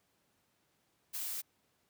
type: noise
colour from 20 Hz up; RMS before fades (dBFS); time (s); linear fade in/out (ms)
blue; -39; 1.13-1.42; 20
effects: pink hiss -75 dBFS RMS until 1.89 s + high-pass 100 Hz 12 dB/octave